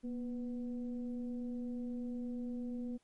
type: tone with frequency modulation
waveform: sine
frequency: 240.8 Hz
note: B3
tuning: 44 cents flat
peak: -37 dBFS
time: 0.03-2.98 s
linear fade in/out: 20 ms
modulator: 255 Hz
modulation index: 0.48
effects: pink hiss -75 dBFS RMS until 3.03 s + MP3 48 kbps